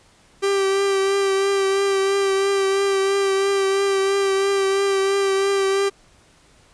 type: tone with vibrato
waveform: 45% pulse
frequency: 392 Hz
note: G4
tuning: in tune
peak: -17 dBFS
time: 0.42-5.9 s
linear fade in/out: 20 ms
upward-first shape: triangle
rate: 3 Hz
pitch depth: 27 cents each way
effects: pink hiss -54 dBFS RMS until 6.73 s + resampled to 22050 Hz